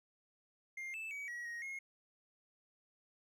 triangle tone with pitch steps, 2112 / 2635 / 2270 / 1914 / 1879 / 2156 Hz, C7 / E7 / C#7 / A#6 / A#6 / C#7, +16 / -1 / +41 / +45 / +13 / -49 cents, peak -40 dBFS, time 0.77-1.79 s, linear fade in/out 5 ms, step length 170 ms, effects none

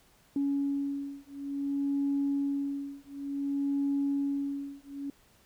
sine beating tone pair, 280 / 280.56 Hz, C#4 / C#4, +18 / +21 cents, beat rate 0.56 Hz, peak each -31 dBFS, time 0.36-5.1 s, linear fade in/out 2 ms, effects tanh soft clip ceiling -21 dBFS + pink hiss -63 dBFS RMS until 5.45 s

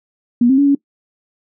sine tone with pitch steps, 240.3 / 266 / 283 / 280.6 Hz, B3 / C4 / C#4 / C#4, -47 / +29 / +36 / +21 cents, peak -8 dBFS, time 0.41-0.75 s, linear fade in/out 5 ms, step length 85 ms, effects noise-tail reverb RT60 0.1 s tail -21 dB re dry

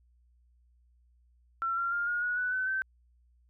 sine tone with pitch steps, 1352 / 1378 / 1404.5 / 1431.6 / 1459.1 / 1487.2 / 1515.8 / 1545 Hz, E6 / F6 / F6 / F6 / F#6 / F#6 / F#6 / G6, +43 / -24 / +9 / +42 / -25 / +8 / +41 / -26 cents, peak -28 dBFS, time 1.62-2.82 s, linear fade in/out 0 ms, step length 150 ms, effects added 60 Hz sine -62 dBFS peak until 3.49 s

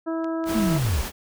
harmonic tone, 326.6 Hz, E4, 16 cents flat, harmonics 1 / 2 / 3 / 4 / 5, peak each -25 / -31 / -38 / -37 / -44 dBFS, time 0.06-0.79 s, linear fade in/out 20 ms
clicks, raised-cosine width 0.2 ms, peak -26 dBFS, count 5, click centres 0.244 / 0.441 / 0.577 / 0.722 / 0.838 s
pink noise, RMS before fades -31 dBFS, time 0.45-1.12 s, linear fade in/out 50 ms
sine linear sweep, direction down, 233.1 to 50.9 Hz, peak -20 dBFS, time 0.54-1.03 s, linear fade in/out 20 ms
effects none

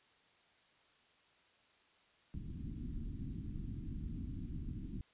pink low-pass noise, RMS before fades -43 dBFS, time 2.34-5.01 s, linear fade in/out 0 ms, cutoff 300 Hz, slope 48 dB/octave, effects white hiss -69 dBFS RMS until 5.13 s + resampled to 8000 Hz

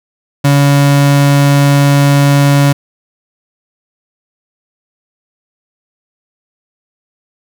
35% pulse tone, 141.6 Hz, C#3, 37 cents sharp, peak -4 dBFS, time 0.44-2.73 s, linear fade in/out 10 ms, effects none

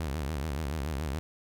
sawtooth tone with vibrato, 73.42 Hz, D2, in tune, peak -27 dBFS, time 0-1.19 s, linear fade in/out 0 ms, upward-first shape sine, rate 7 Hz, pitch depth 190 cents each way, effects none

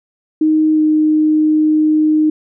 sine tone with pitch glide, 311.3 to 308.4 Hz, D#4 to D#4, +1 to -15 cents, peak -9 dBFS, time 0.41-2.3 s, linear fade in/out 5 ms, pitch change -16 cents, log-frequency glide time 0.74-0.8 s, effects none

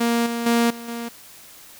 sawtooth tone with level steps, 234.3 Hz, A#3, 9 cents sharp, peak -14 / -20 / -12 / -30 / -24 dBFS, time 0-1.09 s, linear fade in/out 10 ms, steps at 0.26 / 0.46 / 0.7 / 0.88 s, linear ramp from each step 5 ms, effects white hiss -45 dBFS RMS until 1.79 s

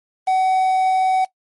triangle tone with quantisation, 753 Hz, F#5, 30 cents sharp, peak -12 dBFS, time 0.27-1.25 s, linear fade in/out 10 ms, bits 6, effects noise-tail reverb RT60 0.1 s tail -18 dB re dry + MP3 48 kbps

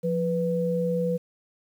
sine tone pair together, 174.61 / 493.9 Hz, F3 / B4, 0 / 0 cents, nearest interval octave + tritone, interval 1800 cents, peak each -26 / -25 dBFS, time 0.03-1.18 s, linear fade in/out 20 ms, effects 9-bit

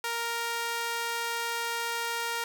sawtooth tone with high-pass filter, 466.2 Hz, A#4, in tune, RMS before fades -32 dBFS, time 0.04-2.44 s, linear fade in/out 2 ms, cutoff 1000 Hz, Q 0.9, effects 9-bit

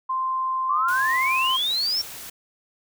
sine tone, 1044 Hz, C6, 4 cents flat, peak -22 dBFS, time 0.09-1.57 s, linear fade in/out 10 ms
sine exponential sweep, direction up, 1108.7 to 5588 Hz, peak -21 dBFS, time 0.69-2.02 s, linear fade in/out 10 ms
white noise, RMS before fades -38 dBFS, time 0.88-2.3 s, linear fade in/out 5 ms
effects none

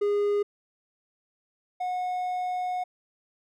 triangle tone pair in turn, 410 / 728.3 Hz, G#4 / F#5, -22 / -28 cents, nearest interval minor seventh, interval 994 cents, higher second, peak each -20 / -25 dBFS, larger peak first, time 0.01-0.43 / 1.8-2.84 s, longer second, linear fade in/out 10 ms, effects none

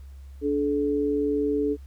sine tone pair together, 290.7 / 430.5 Hz, D4 / A4, -18 / -38 cents, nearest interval perfect fifth, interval 680 cents, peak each -25 / -24 dBFS, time 0.41-1.77 s, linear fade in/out 50 ms, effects added 68 Hz sine -40 dBFS peak until 1.86 s + pink hiss -63 dBFS RMS until 1.86 s

